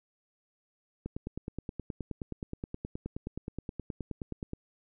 click train, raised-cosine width 3 ms, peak -23 dBFS, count 34, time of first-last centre 1.06-4.534 s, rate 9.5 Hz, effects none

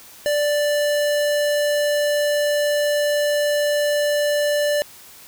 square tone, 587.3 Hz, D5, in tune, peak -18 dBFS, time 0.26-4.82 s, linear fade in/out 0 ms, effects white hiss -44 dBFS RMS until 5.27 s

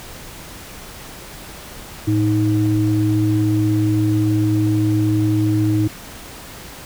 sine tone pair together, 110 / 313.7 Hz, A2 / D#4, 0 / +14 cents, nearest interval octave + tritone, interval 1814 cents, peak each -16 dBFS, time 2.07-5.88 s, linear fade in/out 10 ms, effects tanh soft clip ceiling -6 dBFS + pink hiss -36 dBFS RMS until 6.85 s

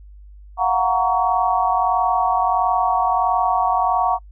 sine chord, Gb major seventh, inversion third, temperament equal with one note detuned, 698.5 / 740 / 932.3 / 1123.6 Hz, F5 / Gb5 / Bb5 / Db6, 0 / 0 / 0 / +23 cents, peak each -24 / -19 / -21 / -21 dBFS, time 0.57-4.19 s, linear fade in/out 50 ms, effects noise-tail reverb RT60 0.1 s tail -26 dB re dry + added 50 Hz sine -39 dBFS peak until 4.31 s

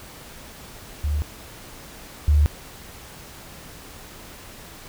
sine tone pair in turn, 74 / 74 Hz, D2 / D2, +14 / +14 cents, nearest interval unison, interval 0 cents, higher neither, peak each -20 / -13 dBFS, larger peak second, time 1.04-1.22 / 2.28-2.46 s, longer neither, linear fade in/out 0 ms, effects pink hiss -42 dBFS RMS until 4.88 s

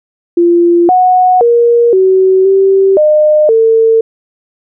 sine tone with pitch steps, 344.6 / 735 / 472.1 / 377.6 / 387.3 / 608 / 449.9 Hz, F4 / F#5 / A#4 / F#4 / G4 / D#5 / A4, -23 / -12 / +22 / +35 / -21 / -40 / +39 cents, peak -4 dBFS, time 0.37-4.01 s, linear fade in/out 5 ms, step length 520 ms, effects none

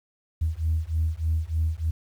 sine beating tone pair, 78.5 / 81.8 Hz, D#2 / E2, +16 / -13 cents, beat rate 3.3 Hz, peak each -25 dBFS, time 0.41-1.91 s, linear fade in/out 10 ms, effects tanh soft clip ceiling -16 dBFS + 9-bit

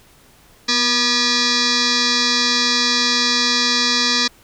sine tone with frequency modulation, 246.9 Hz, B3, in tune, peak -14 dBFS, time 0.68-4.28 s, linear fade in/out 10 ms, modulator 726 Hz, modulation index 7.5, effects pink hiss -50 dBFS RMS until 4.43 s

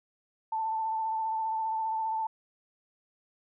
sine tone with vibrato, 885 Hz, A5, 10 cents sharp, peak -28 dBFS, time 0.52-2.27 s, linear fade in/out 5 ms, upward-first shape triangle, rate 15 Hz, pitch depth 28 cents each way, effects none

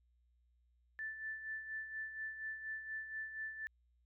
sine tone with tremolo, 1760 Hz, A6, in tune, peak -39 dBFS, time 0.99-3.67 s, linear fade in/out 0 ms, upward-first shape sine, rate 4.2 Hz, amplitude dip 60%, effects added 60 Hz sine -70 dBFS peak until 4.05 s

